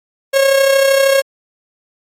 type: tone with amplitude modulation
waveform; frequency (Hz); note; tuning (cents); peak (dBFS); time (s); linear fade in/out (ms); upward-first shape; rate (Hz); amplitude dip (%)
45% pulse; 545; C#5; -29; -7; 0.33-1.22; 20; sine; 32.9; 50
effects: AAC 48 kbps